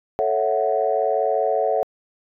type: chord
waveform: sine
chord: F# minor seventh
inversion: first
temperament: equal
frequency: 440 / 554.4 / 659.3 / 740 Hz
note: A4 / C#5 / E5 / F#5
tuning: 0 / 0 / 0 / 0 cents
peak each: -23 dBFS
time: 0.19-1.83 s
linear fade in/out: 0 ms
effects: tanh soft clip ceiling -7 dBFS